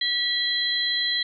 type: tone cluster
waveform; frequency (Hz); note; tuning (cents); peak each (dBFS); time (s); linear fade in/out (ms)
sine; 1948 / 3273 / 4036; B6 / G#7 / B7; -24 / -26 / +37; -28 / -28 / -24; 0.01-1.23; 5
effects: none